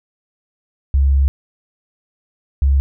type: tone pair in turn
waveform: sine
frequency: 68.6 / 68.6 Hz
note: C#2 / C#2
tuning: -17 / -17 cents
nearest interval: unison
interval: 0 cents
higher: neither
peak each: -10 dBFS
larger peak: neither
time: 0.94-1.28 / 2.62-2.8 s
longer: first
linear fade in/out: 0 ms
effects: none